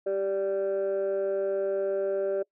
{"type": "tone pair together", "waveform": "sine", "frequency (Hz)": [391.5, 585.3], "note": ["G4", "D5"], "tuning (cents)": [-2, -6], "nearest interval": "perfect fifth", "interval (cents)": 696, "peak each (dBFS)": -26, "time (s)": [0.06, 2.43], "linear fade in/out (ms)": 10, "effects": ["noise-tail reverb RT60 0.1 s tail -24 dB re dry", "tanh soft clip ceiling -22 dBFS"]}